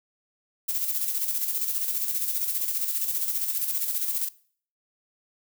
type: noise with tremolo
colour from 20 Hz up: violet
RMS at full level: -26 dBFS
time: 0.68-4.29 s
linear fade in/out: 10 ms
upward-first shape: square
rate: 15 Hz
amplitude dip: 45%
effects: noise-tail reverb RT60 0.5 s tail -20 dB re dry